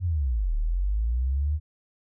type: linear two-way sweep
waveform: sine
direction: down then up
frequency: 94.6 to 35.95 to 78.1 Hz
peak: -22 dBFS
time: 0-1.6 s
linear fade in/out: 50 ms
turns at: 0.55 s
effects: none